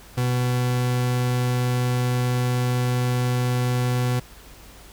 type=tone; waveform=40% pulse; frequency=124.3 Hz; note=B2; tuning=12 cents sharp; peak=-19 dBFS; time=0.17-4.2 s; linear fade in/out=10 ms; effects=added 50 Hz sine -47 dBFS peak until 4.92 s + pink hiss -47 dBFS RMS until 4.92 s